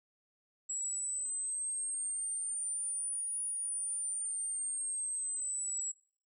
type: exponential two-way sweep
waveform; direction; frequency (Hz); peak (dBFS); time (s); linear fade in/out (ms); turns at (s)
sine; up then down; 7710 to 9700 to 7710; -34; 0.69-5.92; 10; 3.42
effects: noise-tail reverb RT60 0.5 s tail -23 dB re dry